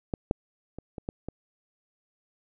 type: clicks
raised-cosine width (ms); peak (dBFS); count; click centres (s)
2; -15 / -10 / -25 / -23 / -18 / -21; 6; 0.138 / 0.311 / 0.786 / 0.982 / 1.089 / 1.286
effects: none